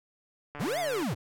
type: click train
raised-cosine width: 0.5 ms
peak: -26 dBFS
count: 71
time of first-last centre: 0.55-1.029 s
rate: 146 Hz
type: linear two-way sweep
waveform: square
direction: up then down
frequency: 77.78 to 740 to 77.78 Hz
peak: -29 dBFS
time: 0.59-1.15 s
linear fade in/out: 20 ms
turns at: 0.79 s
effects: none